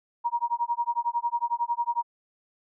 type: tone with tremolo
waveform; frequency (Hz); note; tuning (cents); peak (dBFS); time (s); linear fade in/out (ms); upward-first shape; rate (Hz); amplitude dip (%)
sine; 947; A#5; +27; -21; 0.24-2.03; 20; sine; 11; 100
effects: none